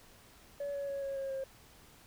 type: tone with pitch steps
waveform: sine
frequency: 569 / 562.1 / 555.4 / 548.7 / 542.1 / 535.5 Hz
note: C#5 / C#5 / C#5 / C#5 / C#5 / C5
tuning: +45 / +24 / +3 / -18 / -39 / +40 cents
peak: -33 dBFS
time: 0.6-1.44 s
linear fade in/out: 5 ms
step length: 140 ms
effects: tanh soft clip ceiling -33 dBFS + pink hiss -59 dBFS RMS until 2.06 s